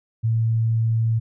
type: tone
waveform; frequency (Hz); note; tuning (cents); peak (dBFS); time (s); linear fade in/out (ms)
sine; 113.2; A2; +50; -17; 0.23-1.2; 20
effects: none